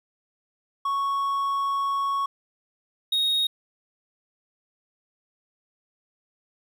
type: tone pair in turn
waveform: triangle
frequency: 1108.7 / 3746 Hz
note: C#6 / A#7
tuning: 0 / +8 cents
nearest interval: octave + major sixth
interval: 2108 cents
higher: second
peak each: -21 / -19 dBFS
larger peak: second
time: 0.85-2.26 / 3.12-3.47 s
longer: first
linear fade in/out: 5 ms
effects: 10-bit